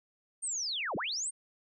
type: linear two-way sweep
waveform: sine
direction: down then up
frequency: 8910 to 129.4 to 8910 Hz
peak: -32 dBFS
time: 0.42-1.31 s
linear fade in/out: 20 ms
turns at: 0.96 s
effects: none

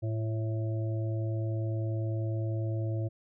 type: harmonic tone with a mistuned harmonic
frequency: 110 Hz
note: A2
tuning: in tune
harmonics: 1 / 3 / 5 / 6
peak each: -29 / -39 / -43 / -45 dBFS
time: 0.02-3.09 s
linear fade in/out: 20 ms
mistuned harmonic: 3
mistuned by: +36 cents
effects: none

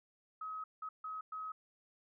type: tone bursts at uneven times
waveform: sine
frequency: 1273 Hz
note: D#6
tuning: 39 cents sharp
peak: -40 dBFS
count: 4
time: 0.41-0.64 / 0.82-0.89 / 1.04-1.21 / 1.32-1.52 s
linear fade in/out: 5 ms
effects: none

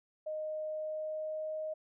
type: tone with pitch glide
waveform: sine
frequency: 619 to 623.7 Hz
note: D#5 to D#5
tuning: -9 to +4 cents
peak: -35 dBFS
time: 0.26-1.74 s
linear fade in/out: 10 ms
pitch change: +13 cents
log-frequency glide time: 0.69-1.62 s
effects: none

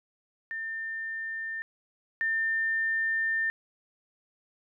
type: tone pair in turn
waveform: sine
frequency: 1800 / 1800 Hz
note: A6 / A6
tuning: +39 / +39 cents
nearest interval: unison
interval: 0 cents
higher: neither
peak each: -32 / -25 dBFS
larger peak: second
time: 0.51-1.62 / 2.21-3.5 s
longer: second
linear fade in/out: 0 ms
effects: none

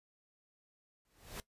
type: noise with exponential growth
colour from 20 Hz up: pink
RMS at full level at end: -41 dBFS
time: 1.05-1.4 s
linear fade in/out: 1 ms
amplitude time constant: 76 ms
effects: noise-tail reverb RT60 0.1 s tail -18 dB re dry + resampled to 32000 Hz

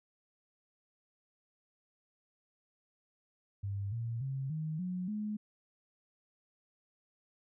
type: tone with pitch steps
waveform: sine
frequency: 99.7 / 115.86 / 134.63 / 156.45 / 181.8 / 211.3 Hz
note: G2 / A#2 / C3 / D#3 / F#3 / G#3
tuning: +30 / -10 / +50 / +10 / -30 / +30 cents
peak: -34 dBFS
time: 3.63-5.37 s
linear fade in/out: 10 ms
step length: 290 ms
effects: none

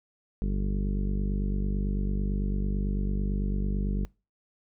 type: harmonic tone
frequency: 49 Hz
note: G1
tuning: in tune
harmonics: 1 / 2 / 3 / 4 / 5 / 6 / 7 / 8 / 9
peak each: -26 / -38 / -36 / -33 / -42 / -47 / -46 / -47 / -46 dBFS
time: 0.42-4.05 s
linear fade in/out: 0 ms
effects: noise-tail reverb RT60 0.3 s tail -24 dB re dry

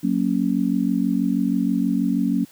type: chord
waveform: sine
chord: F# major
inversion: none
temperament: just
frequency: 185 / 231.2 / 277.5 Hz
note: F#3 / A#3 / C#4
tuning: 0 / -14 / +2 cents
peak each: -23 / -22 / -22 dBFS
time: 0.03-2.45 s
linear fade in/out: 10 ms
effects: white hiss -51 dBFS RMS until 2.51 s

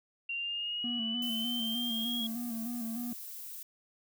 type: exponential sweep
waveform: sine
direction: up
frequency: 2754 to 3322 Hz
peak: -33 dBFS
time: 0.29-2.27 s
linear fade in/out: 5 ms
type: tone with vibrato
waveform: triangle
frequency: 233.1 Hz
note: A#3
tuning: in tune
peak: -33 dBFS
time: 0.84-3.13 s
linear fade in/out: 2 ms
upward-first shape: square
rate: 3.3 Hz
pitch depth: 55 cents each way
type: noise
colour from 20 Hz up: violet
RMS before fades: -44 dBFS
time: 1.22-3.63 s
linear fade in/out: 2 ms
effects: none

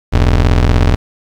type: ring-modulated tone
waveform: 35% pulse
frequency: 61 Hz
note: B1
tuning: 21 cents flat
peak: -3 dBFS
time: 0.12-0.96 s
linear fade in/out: 20 ms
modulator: 22.2 Hz
effects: low-pass 5000 Hz 12 dB/octave + 7-bit

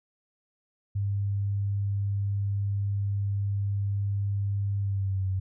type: tone with pitch glide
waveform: sine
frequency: 100.2 to 94.79 Hz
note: G2 to F#2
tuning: +38 to +42 cents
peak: -25 dBFS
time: 0.95-5.4 s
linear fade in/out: 10 ms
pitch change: -96 cents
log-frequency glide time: 4.79-5.28 s
effects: none

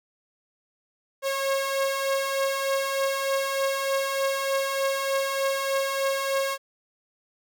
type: beating tone pair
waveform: sawtooth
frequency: 542 / 545.3 Hz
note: C#5 / C#5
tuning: -39 / -29 cents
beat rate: 3.3 Hz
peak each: -27 / -21 dBFS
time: 1.22-6.58 s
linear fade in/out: 50 ms
effects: none

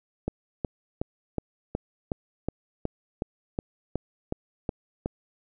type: click train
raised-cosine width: 2 ms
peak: -14 dBFS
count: 14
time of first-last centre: 0.28-5.059 s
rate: 2.72 Hz
effects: none

